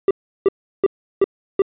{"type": "tone bursts", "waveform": "triangle", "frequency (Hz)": 392, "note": "G4", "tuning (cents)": 0, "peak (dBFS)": -8, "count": 5, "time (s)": [0.08, 1.62], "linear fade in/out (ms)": 2, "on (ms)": 28, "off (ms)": 350, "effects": ["resampled to 8000 Hz"]}